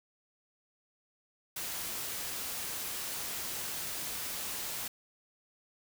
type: noise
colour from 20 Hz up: white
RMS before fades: -38 dBFS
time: 1.56-4.88 s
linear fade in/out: 5 ms
effects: none